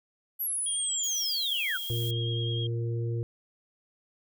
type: linear sweep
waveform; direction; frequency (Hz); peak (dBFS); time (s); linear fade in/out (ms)
sine; down; 11840 to 1304; -28; 0.39-1.78; 20
type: tone with vibrato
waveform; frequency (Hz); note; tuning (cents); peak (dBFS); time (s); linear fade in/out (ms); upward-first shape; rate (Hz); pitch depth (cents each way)
sine; 3253; G#7; -37; -34; 0.66-2.67; 5; sine; 9.9; 20
type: noise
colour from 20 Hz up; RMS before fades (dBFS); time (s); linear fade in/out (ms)
violet; -40; 1.03-2.11; 5
type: harmonic tone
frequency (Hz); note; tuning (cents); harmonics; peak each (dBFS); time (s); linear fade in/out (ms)
116.54; A#2; 0; 1 / 3 / 4; -28 / -38 / -40; 1.9-3.23; 0
effects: none